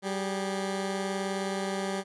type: tone pair together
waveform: 15% pulse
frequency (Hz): 193.2 / 405.6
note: G3 / G#4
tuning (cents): -25 / -41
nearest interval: octave + minor second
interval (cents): 1284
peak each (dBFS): -24 / -31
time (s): 0.02-2.04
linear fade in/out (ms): 50
effects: resampled to 24000 Hz